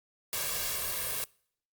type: noise with comb filter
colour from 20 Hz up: white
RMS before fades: -33 dBFS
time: 0.33-1.24 s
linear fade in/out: 0 ms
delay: 1.8 ms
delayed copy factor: +0.75
effects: noise-tail reverb RT60 0.6 s tail -25 dB re dry + Opus 48 kbps